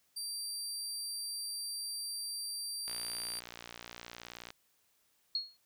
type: tone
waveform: 25% pulse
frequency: 4699 Hz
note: D8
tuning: in tune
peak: -33 dBFS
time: 0.16-3.4 s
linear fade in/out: 10 ms
type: click train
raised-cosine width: 0.2 ms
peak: -27 dBFS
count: 97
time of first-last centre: 2.88-4.504 s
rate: 59.1 Hz
type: tone with exponential decay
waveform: sine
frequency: 4306 Hz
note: C8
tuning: 49 cents sharp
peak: -28 dBFS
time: 5.35-5.57 s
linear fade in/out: 2 ms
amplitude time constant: 47 ms
effects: white hiss -73 dBFS RMS until 5.65 s